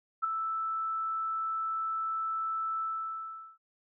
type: tone with ADSR envelope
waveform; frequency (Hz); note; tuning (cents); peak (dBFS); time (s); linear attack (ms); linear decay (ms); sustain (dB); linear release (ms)
sine; 1318.5; E6; 0; -23; 0.22-3.58; 23; 6; -7; 770
effects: none